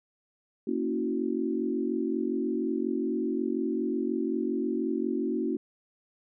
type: chord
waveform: sine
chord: F# dominant seventh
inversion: first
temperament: equal with one note detuned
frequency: 233.1 / 277.2 / 324.5 / 370 Hz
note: A#3 / C#4 / E4 / F#4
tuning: 0 / 0 / -27 / 0 cents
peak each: -32 dBFS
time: 0.67-5.57 s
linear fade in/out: 5 ms
effects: none